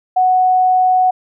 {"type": "tone", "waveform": "sine", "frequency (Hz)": 740, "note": "F#5", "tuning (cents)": 0, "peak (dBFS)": -9, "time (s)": [0.16, 1.11], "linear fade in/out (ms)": 10, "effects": []}